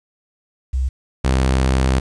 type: tone pair in turn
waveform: sine / sawtooth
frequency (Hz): 64.9 / 65.31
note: C2 / C2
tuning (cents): -13 / -3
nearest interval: unison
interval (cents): 10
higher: second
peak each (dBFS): -16 / -10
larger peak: second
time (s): 0.73-0.89 / 1.24-2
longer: second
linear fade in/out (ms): 10
effects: resampled to 22050 Hz + 8-bit